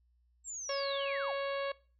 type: linear sweep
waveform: sine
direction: down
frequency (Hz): 7650 to 410.3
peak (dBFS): -39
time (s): 0.44-1.35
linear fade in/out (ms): 50
type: harmonic tone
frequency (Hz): 554.4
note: C#5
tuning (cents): 0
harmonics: 1 / 2 / 3 / 4 / 5 / 6 / 7 / 8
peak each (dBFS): -34 / -40 / -44 / -46 / -48 / -50 / -51 / -52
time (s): 0.69-1.72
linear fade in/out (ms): 5
effects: noise-tail reverb RT60 0.4 s tail -21 dB re dry + added 60 Hz sine -67 dBFS peak until 1.99 s